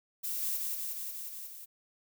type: noise with echo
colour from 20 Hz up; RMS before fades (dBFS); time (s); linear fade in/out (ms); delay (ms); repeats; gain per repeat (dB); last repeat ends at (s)
violet; -35; 0.23-0.58; 20; 180; 6; -2; 1.66
effects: none